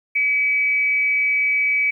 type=tone with amplitude modulation; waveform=sine; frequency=2282 Hz; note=C#7; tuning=50 cents sharp; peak=-14 dBFS; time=0.15-1.91 s; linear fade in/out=10 ms; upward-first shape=sine; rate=246 Hz; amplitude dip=40%; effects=9-bit